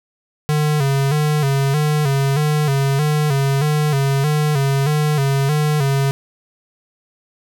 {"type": "tone with vibrato", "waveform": "square", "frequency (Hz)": 144, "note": "D3", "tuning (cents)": -34, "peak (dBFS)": -15, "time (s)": [0.49, 6.11], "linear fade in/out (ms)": 0, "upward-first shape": "square", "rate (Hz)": 1.6, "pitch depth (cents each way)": 81, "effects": []}